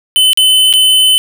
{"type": "tone with dropouts", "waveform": "square", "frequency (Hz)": 3036, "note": "F#7", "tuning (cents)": 44, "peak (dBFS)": -6, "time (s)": [0.16, 1.18], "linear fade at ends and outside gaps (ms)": 0, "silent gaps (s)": [[0.332, 0.374], [0.728, 0.737]], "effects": []}